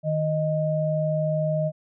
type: tone pair together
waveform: sine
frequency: 155.56 / 622.2 Hz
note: D#3 / D#5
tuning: 0 / 0 cents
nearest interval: 2 octaves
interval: 2400 cents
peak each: -24 dBFS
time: 0.03-1.72 s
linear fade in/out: 50 ms
effects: none